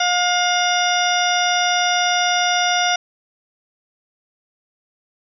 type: harmonic tone with a mistuned harmonic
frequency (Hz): 714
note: F5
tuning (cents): +38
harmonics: 1 / 2 / 3 / 4 / 5 / 7 / 8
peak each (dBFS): -19 / -22 / -25 / -26 / -24 / -30 / -25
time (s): 0-2.96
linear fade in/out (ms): 5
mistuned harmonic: 3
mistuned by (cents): -19
effects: none